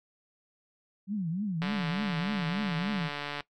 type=tone with vibrato; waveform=sine; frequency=185 Hz; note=F#3; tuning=in tune; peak=-29 dBFS; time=1.07-3.1 s; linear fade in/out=50 ms; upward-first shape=triangle; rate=3.4 Hz; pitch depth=290 cents each way
type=click train; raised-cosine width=0.3 ms; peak=-19 dBFS; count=260; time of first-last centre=1.62-3.406 s; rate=145 Hz
effects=noise-tail reverb RT60 0.1 s tail -19 dB re dry